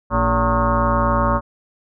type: tone with frequency modulation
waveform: sine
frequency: 572 Hz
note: D5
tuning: 46 cents flat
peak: -14 dBFS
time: 0.1-1.41 s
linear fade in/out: 50 ms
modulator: 172 Hz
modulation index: 4.1
effects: none